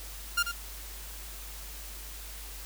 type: tone with echo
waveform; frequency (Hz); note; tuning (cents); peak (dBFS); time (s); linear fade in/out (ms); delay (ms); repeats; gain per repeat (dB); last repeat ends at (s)
sawtooth; 1400; F6; +4; -20; 0.37-0.43; 10; 89; 1; -8; 0.519
effects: added 50 Hz sine -43 dBFS peak until 2.65 s + white hiss -45 dBFS RMS until 2.65 s